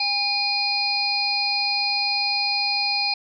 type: harmonic tone with a mistuned harmonic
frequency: 814 Hz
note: G#5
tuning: 35 cents flat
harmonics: 1 / 3 / 5 / 6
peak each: -28 / -26 / -24 / -26 dBFS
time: 0-3.14 s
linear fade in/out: 5 ms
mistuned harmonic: 5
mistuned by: +50 cents
effects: none